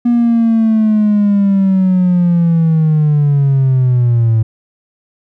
triangle linear sweep, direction down, 240.6 to 110 Hz, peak -5 dBFS, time 0.05-4.43 s, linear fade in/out 10 ms, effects tanh soft clip ceiling -3 dBFS

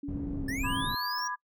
sine tone with pitch glide, 284 to 270.5 Hz, C#4 to C#4, +42 to -42 cents, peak -34 dBFS, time 0.03-0.85 s, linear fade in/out 5 ms, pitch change -84 cents, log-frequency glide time 0.38-0.44 s
pink low-pass noise, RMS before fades -36 dBFS, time 0.08-0.95 s, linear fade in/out 5 ms, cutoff 270 Hz, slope 12 dB/octave
square linear sweep, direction up, 1722 to 5770 Hz, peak -35 dBFS, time 0.48-1.28 s, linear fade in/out 5 ms
sine chord, G# diminished, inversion first, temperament just, 996.7 / 1196.1 / 1661.2 Hz, B5 / D6 / G#6, +16 / +31 / 0 cents, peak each -34 / -40 / -36 dBFS, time 0.63-1.36 s, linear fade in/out 20 ms
effects noise-tail reverb RT60 0.1 s tail -24 dB re dry

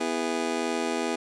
25% pulse chord, E major, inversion second, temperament just, 247.2 / 329.6 / 412 Hz, B3 / E4 / G#4, +2 / 0 / -14 cents, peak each -27 dBFS, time 0-1.16 s, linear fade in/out 10 ms, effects resampled to 22050 Hz

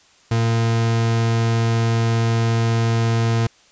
40% pulse tone, 114.6 Hz, A#2, 29 cents flat, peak -15 dBFS, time 0.31-3.47 s, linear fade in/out 5 ms, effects white hiss -53 dBFS RMS until 3.71 s + resampled to 16000 Hz

